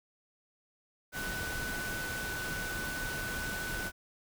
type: tone in noise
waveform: sine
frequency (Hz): 1497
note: F#6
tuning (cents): +20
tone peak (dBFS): -37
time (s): 1.12-3.92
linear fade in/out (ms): 50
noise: pink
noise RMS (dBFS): -39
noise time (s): 1.12-3.92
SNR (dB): -1
effects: none